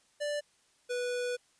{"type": "tone pair in turn", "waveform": "square", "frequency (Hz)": [587.3, 491.2], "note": ["D5", "B4"], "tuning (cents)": [0, -9], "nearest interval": "minor third", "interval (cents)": 309, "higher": "first", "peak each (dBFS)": [-32, -32], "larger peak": "neither", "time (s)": [[0.2, 0.41], [0.89, 1.37]], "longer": "second", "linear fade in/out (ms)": 20, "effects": ["white hiss -68 dBFS RMS until 1.59 s", "resampled to 22050 Hz"]}